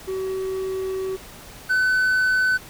triangle tone pair in turn, 379.5 / 1510.1 Hz, F#4 / F#6, +44 / +35 cents, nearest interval 2 octaves, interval 2391 cents, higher second, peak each -22 / -15 dBFS, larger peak second, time 0.07-1.17 / 1.69-2.58 s, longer first, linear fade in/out 20 ms, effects pink hiss -42 dBFS RMS until 2.69 s

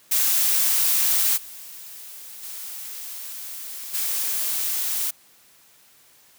blue noise with level steps, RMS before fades -20 / -40 / -35 / -25 dBFS, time 0.11-5.11 s, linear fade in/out 10 ms, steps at 1.36 / 2.42 / 3.93 s, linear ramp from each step 20 ms, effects white hiss -55 dBFS RMS until 6.38 s + high-pass 60 Hz 12 dB/octave

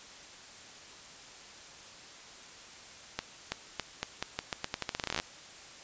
accelerating click train, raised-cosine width 0.2 ms, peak -14 dBFS, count 22, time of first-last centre 3.19-5.2 s, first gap 330 ms, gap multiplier 0.84, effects white hiss -50 dBFS RMS until 5.83 s + resampled to 16000 Hz

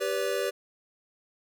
square chord, G major, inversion none, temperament equal with one note detuned, 392 / 493.9 / 572.9 Hz, G4 / B4 / D5, 0 / 0 / -43 cents, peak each -32 dBFS, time 0-0.51 s, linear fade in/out 20 ms, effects none

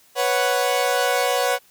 sawtooth chord, B suspended second, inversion none, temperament equal, 493.9 / 554.4 / 740 Hz, B4 / C#5 / F#5, 0 / 0 / 0 cents, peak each -19 dBFS, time 0.15-1.59 s, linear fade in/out 50 ms, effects white hiss -55 dBFS RMS until 1.7 s

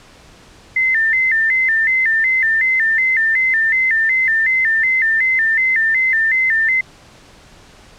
sine tone with vibrato, 1922 Hz, B6, 48 cents flat, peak -12 dBFS, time 0.76-6.81 s, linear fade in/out 5 ms, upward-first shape square, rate 2.7 Hz, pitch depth 120 cents each way, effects pink hiss -44 dBFS RMS until 7.98 s + low-pass 7000 Hz 12 dB/octave

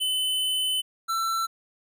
square tone pair in turn, 3027 / 1339.8 Hz, F#7 / E6, +39 / +28 cents, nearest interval octave + major second, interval 1411 cents, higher first, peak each -24 / -25 dBFS, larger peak first, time 0-0.82 / 1.08-1.47 s, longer first, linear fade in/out 20 ms, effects none

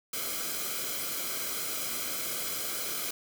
white noise with comb filter, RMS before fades -34 dBFS, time 0.13-3.11 s, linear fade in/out 5 ms, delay 1.1 ms, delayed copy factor -0.7, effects none

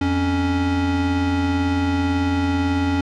square tone pair together, 87 / 279.1 Hz, F2 / C#4, -6 / +12 cents, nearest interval octave + minor sixth, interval 2018 cents, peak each -23 / -20 dBFS, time 0.01-3.01 s, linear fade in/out 5 ms, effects low-pass 4000 Hz 12 dB/octave

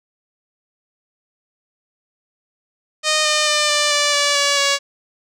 5% pulse tone with pitch steps, 616 / 607.9 / 599.8 / 591.9 / 584.1 / 576.4 / 568.8 / 561.3 Hz, D#5 / D#5 / D5 / D5 / D5 / D5 / C#5 / C#5, -17 / -40 / +36 / +13 / -10 / -33 / +45 / +22 cents, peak -3 dBFS, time 3.03-4.79 s, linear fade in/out 50 ms, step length 220 ms, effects low-pass 9000 Hz 12 dB/octave

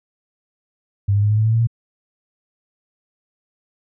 sine tone with pitch steps, 100 / 102.16 / 104.37 / 106.62 / 108.92 / 111.28 / 113.68 / 116.14 Hz, G2 / G#2 / G#2 / G#2 / A2 / A2 / A#2 / A#2, +35 / -28 / +9 / +46 / -17 / +20 / -43 / -6 cents, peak -13 dBFS, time 1.08-1.672 s, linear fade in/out 10 ms, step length 74 ms, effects none

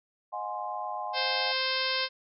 sine chord, Ab dominant seventh, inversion second, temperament equal with one note detuned, 622.3 / 723.1 / 830.6 / 1046.5 Hz, Eb5 / Gb5 / Ab5 / C6, 0 / -40 / 0 / 0 cents, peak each -41 / -37 / -36 / -37 dBFS, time 0.32-1.53 s, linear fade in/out 20 ms
harmonic tone, 523.3 Hz, C5, in tune, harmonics 1 / 2 / 3 / 4 / 5 / 6 / 7 / 8 / 9 / 10, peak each -36 / -36 / -36 / -36 / -36 / -36 / -36 / -36 / -36 / -36 dBFS, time 1.13-2.09 s, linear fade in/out 50 ms
effects none

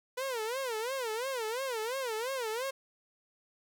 sawtooth tone with vibrato, 484.5 Hz, B4, 33 cents flat, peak -29 dBFS, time 0.17-2.71 s, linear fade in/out 10 ms, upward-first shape sine, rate 2.9 Hz, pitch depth 200 cents each way, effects none

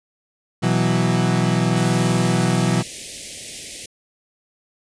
35% pulse chord, B suspended fourth, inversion none, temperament equal with one note detuned, 123.47 / 164.81 / 185.64 Hz, B2 / E3 / F#3, 0 / 0 / +6 cents, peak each -19 dBFS, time 0.62-2.83 s, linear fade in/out 20 ms
white band-stop noise, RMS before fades -32 dBFS, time 1.76-3.86 s, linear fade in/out 5 ms, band 650 to 2000 Hz, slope 48 dB/octave
effects resampled to 22050 Hz

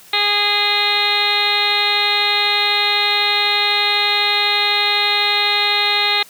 harmonic tone, 412 Hz, G#4, 14 cents flat, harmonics 1 / 2 / 3 / 4 / 5 / 6 / 7 / 8 / 9 / 10, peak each -29 / -23 / -26 / -28 / -21 / -23 / -29 / -26 / -19 / -21 dBFS, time 0.13-6.23 s, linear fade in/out 5 ms, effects white hiss -44 dBFS RMS until 6.29 s

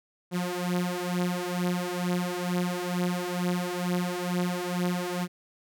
sawtooth beating tone pair, 177.2 / 179.4 Hz, F3 / F3, +25 / +47 cents, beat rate 2.2 Hz, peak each -26 dBFS, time 0.31-5.28 s, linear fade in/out 50 ms, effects none

